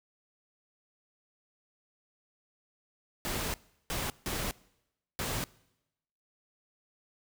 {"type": "noise bursts at uneven times", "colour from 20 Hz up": "pink", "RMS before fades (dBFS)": -34, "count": 4, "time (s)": [[3.25, 3.54], [3.9, 4.1], [4.26, 4.51], [5.19, 5.44]], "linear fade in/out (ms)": 0, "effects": ["noise-tail reverb RT60 0.9 s tail -23 dB re dry"]}